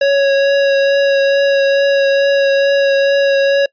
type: tone with vibrato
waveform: square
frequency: 554.4 Hz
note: C#5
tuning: in tune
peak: -10 dBFS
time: 0.01-3.66 s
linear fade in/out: 5 ms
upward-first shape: triangle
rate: 2.3 Hz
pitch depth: 14 cents each way
effects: noise-tail reverb RT60 0.1 s tail -24 dB re dry + resampled to 11025 Hz